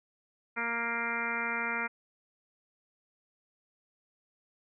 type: harmonic tone with a mistuned harmonic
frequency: 233.1 Hz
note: A#3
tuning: in tune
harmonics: 1 / 2 / 3 / 4 / 5 / 6 / 7 / 8 / 9 / 10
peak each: -42 / -43 / -45 / -39 / -44 / -35 / -42 / -41 / -37 / -38 dBFS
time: 0.56-1.88 s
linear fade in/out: 20 ms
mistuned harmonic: 10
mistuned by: +30 cents
effects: none